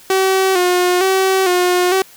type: tone with vibrato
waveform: sawtooth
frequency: 370 Hz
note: F#4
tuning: in tune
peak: -8 dBFS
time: 0.1-2.02 s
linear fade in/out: 2 ms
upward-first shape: square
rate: 1.1 Hz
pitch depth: 52 cents each way
effects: white hiss -43 dBFS RMS until 2.16 s